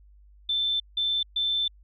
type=tone bursts at uneven times; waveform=sine; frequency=3541 Hz; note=A7; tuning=10 cents sharp; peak=-23 dBFS; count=3; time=0.49-0.8 / 0.97-1.23 / 1.36-1.68 s; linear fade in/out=5 ms; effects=added 50 Hz sine -51 dBFS peak until 1.83 s